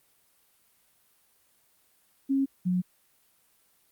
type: tone pair in turn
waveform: sine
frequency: 271.8 / 181.05 Hz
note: C#4 / F#3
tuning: -34 / -37 cents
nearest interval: perfect fifth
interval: 703 cents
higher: first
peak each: -22 / -23 dBFS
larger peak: first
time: 2.29-2.46 / 2.65-2.82 s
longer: neither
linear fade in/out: 20 ms
effects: white hiss -66 dBFS RMS until 3.91 s + Opus 32 kbps